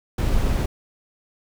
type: noise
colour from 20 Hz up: brown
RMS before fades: -20 dBFS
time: 0.18-0.66 s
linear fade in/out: 5 ms
effects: none